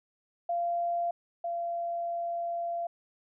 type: tone pair in turn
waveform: sine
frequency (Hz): 690 / 685.6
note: F5 / F5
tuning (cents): -21 / -32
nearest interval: unison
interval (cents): 11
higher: first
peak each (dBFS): -27 / -30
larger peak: first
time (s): 0.49-1.11 / 1.44-2.87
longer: second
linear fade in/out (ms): 5
effects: none